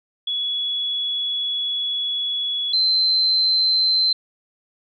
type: tone pair in turn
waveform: sine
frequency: 3382 / 4093 Hz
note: G#7 / C8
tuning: +31 / -39 cents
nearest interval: minor third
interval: 330 cents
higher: second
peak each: -21 / -15 dBFS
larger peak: second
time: 0.27-2.73 / 2.73-4.13 s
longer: first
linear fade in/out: 5 ms
effects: none